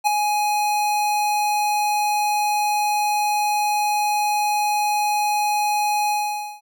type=tone with ADSR envelope; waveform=square; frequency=835 Hz; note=G#5; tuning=9 cents sharp; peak=-13 dBFS; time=0.04-6.61 s; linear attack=32 ms; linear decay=4 ms; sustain=-6 dB; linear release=510 ms; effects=none